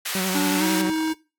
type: high-pass noise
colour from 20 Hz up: pink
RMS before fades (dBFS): -28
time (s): 0.05-0.82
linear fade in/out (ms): 10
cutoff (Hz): 1400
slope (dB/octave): 12
type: tone with vibrato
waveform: sawtooth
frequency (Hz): 187.6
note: F#3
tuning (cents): +24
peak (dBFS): -20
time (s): 0.15-0.9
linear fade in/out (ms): 2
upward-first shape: sine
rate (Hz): 11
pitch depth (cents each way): 37
type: tone with pitch glide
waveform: square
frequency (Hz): 290.5 to 316.8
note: D4 to D#4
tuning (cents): -19 to +31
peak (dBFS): -22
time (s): 0.34-1.14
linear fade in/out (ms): 20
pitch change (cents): +150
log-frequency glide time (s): 0.57-0.64
effects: noise-tail reverb RT60 0.3 s tail -20 dB re dry + AAC 64 kbps